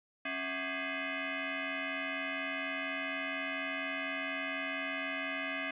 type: tone with frequency modulation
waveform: sine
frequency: 189.4 Hz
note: F#3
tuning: 41 cents sharp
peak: -34 dBFS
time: 0.25-5.71 s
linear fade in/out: 5 ms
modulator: 463 Hz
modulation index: 5.6
effects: resampled to 8000 Hz + 11-bit